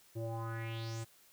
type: tone with low-pass filter sweep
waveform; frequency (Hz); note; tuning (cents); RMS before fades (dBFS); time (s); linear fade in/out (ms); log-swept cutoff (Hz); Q
square; 113.5; A#2; -46; -40; 0.15-1.05; 20; 420 to 8700; 4.6
effects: white hiss -64 dBFS RMS until 1.32 s